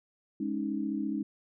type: chord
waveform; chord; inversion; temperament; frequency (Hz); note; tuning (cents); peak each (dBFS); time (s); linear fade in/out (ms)
sine; Ab suspended fourth; none; just; 207.7 / 276.9 / 311.5; Ab3 / Db4 / Eb4; 0 / -2 / +2; -34; 0.4-1.23; 5
effects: none